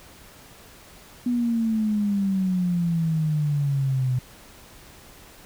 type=exponential sweep; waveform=sine; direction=down; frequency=246.6 to 125.2 Hz; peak=-20 dBFS; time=1.26-4.19 s; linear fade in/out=5 ms; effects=pink hiss -48 dBFS RMS until 5.45 s